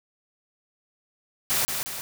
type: noise with echo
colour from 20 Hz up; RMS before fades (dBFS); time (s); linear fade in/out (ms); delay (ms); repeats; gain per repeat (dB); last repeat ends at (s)
white; -24; 1.5-1.65; 0; 180; 2; -5; 2.01
effects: none